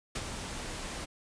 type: noise with ADSR envelope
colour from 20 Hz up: pink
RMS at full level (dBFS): -33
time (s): 0.15-1.06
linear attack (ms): 9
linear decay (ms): 48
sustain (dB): -6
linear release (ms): 22
effects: resampled to 22050 Hz